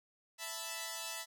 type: chord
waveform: 5% pulse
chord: E suspended fourth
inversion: none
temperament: equal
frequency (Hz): 659.3 / 880 / 987.8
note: E5 / A5 / B5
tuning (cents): 0 / 0 / 0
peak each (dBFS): -33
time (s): 0.38-1.26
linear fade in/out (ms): 50
effects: none